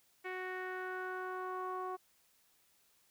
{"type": "tone with low-pass filter sweep", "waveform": "sawtooth", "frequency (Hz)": 370, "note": "F#4", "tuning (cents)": 0, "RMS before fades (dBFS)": -41, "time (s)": [0.24, 1.97], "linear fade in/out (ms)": 20, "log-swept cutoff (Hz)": [2100, 1000], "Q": 4.2, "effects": ["white hiss -71 dBFS RMS until 3.1 s"]}